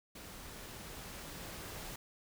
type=noise with level ramp; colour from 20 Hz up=pink; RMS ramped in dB=-50 to -45 dBFS; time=0.15-1.96 s; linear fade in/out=5 ms; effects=none